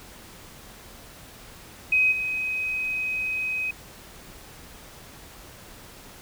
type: tone with level steps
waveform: sine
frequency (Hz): 2524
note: D#7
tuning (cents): +24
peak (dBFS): -17 / -25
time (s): 1.92-3.71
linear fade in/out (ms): 5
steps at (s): 2.11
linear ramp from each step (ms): 20
effects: pink hiss -46 dBFS RMS until 6.21 s